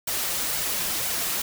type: noise with flanger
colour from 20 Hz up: white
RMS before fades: -27 dBFS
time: 0.07-1.42 s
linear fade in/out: 5 ms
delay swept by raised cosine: 1.3 to 5.8 ms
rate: 2 Hz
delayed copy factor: +0.5
effects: none